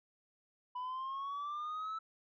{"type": "exponential sweep", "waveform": "sine", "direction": "up", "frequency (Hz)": [987.8, 1318.5], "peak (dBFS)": -35, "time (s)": [0.75, 1.99], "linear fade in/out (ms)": 10, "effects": ["tanh soft clip ceiling -37 dBFS"]}